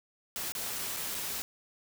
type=noise with dropouts; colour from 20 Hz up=white; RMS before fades=-36 dBFS; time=0.36-1.42 s; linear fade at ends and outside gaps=0 ms; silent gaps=0.52-0.551 / 0.787-0.79 / 0.964-0.968 / 1.145-1.149 s; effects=none